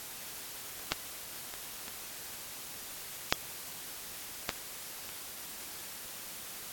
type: clicks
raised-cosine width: 0.2 ms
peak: -29 / -9 / -23 / -23 / -6 / -12 / -27 dBFS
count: 7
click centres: 0.796 / 0.92 / 1.539 / 1.881 / 3.325 / 4.492 / 5.091 s
effects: white hiss -44 dBFS RMS until 6.72 s + AAC 64 kbps